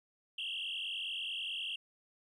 sine tone with frequency modulation, 3000 Hz, F#7, 23 cents sharp, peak -35 dBFS, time 0.38-1.76 s, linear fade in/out 5 ms, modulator 44.7 Hz, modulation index 6.5, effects tanh soft clip ceiling -33 dBFS + 12-bit

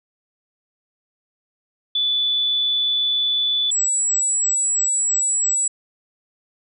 sine tone pair in turn, 3474 / 7799 Hz, A7 / B8, -23 / -23 cents, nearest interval octave + major second, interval 1400 cents, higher second, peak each -17 dBFS, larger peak neither, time 1.95-3.71 / 3.71-5.68 s, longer second, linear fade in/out 5 ms, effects none

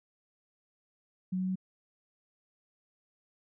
sine tone with pitch steps, 185 / 186.07 / 187.15 Hz, F#3 / F#3 / F#3, 0 / +10 / +20 cents, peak -29 dBFS, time 1.32-1.557 s, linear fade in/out 10 ms, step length 79 ms, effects none

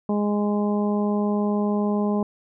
harmonic tone, 206.9 Hz, G#3, 6 cents flat, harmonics 1 / 2 / 3 / 4 / 5, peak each -21 / -27 / -31 / -33 / -35 dBFS, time 0.09-2.23 s, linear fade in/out 2 ms, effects none

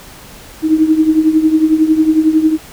sine tone with tremolo, 314.5 Hz, D#4, 19 cents sharp, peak -4 dBFS, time 0.62-2.58 s, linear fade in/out 50 ms, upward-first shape triangle, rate 11 Hz, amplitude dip 80%, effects pink hiss -36 dBFS RMS until 2.72 s

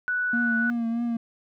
sine tone, 1480 Hz, F#6, in tune, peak -23 dBFS, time 0.08-0.7 s, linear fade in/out 0 ms
triangle tone with vibrato, 233.1 Hz, A#3, in tune, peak -22 dBFS, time 0.33-1.17 s, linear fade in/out 5 ms, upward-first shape triangle, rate 3.2 Hz, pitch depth 43 cents each way
effects none

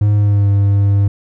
triangle tone with pitch glide, 103.83 to 100.24 Hz, G#2 to G2, 0 to +39 cents, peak -7 dBFS, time 0.01-1.08 s, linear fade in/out 5 ms, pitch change -61 cents, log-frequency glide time 0.14-0.49 s, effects none

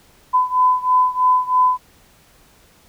sine beating tone pair, 1007 / 1010.1 Hz, B5 / B5, +33 / +39 cents, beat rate 3.1 Hz, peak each -15 / -17 dBFS, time 0.33-1.78 s, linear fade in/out 20 ms, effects pink hiss -52 dBFS RMS until 2.88 s

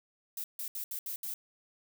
violet noise bursts at uneven times, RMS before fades -38 dBFS, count 6, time 0.37-0.44 / 0.59-0.68 / 0.75-0.84 / 0.91-0.99 / 1.06-1.16 / 1.23-1.34 s, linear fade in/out 2 ms, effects none

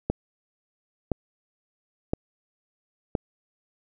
click train, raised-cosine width 2 ms, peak -10 dBFS, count 4, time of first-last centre 0.1-3.152 s, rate 0.983 Hz, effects none

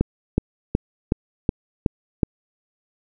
click train, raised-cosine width 3 ms, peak -4 dBFS, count 7, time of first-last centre 0.01-2.232 s, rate 2.7 Hz, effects none

